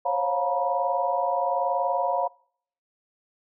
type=tone cluster; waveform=sine; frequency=533 / 554 / 708 / 909 / 969 Hz; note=C5 / C#5 / F5 / A#5 / B5; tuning=+32 / -1 / +23 / -44 / -33 cents; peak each=-32 / -29 / -26 / -32 / -27 dBFS; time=0.05-2.28 s; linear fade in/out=10 ms; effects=noise-tail reverb RT60 0.6 s tail -26 dB re dry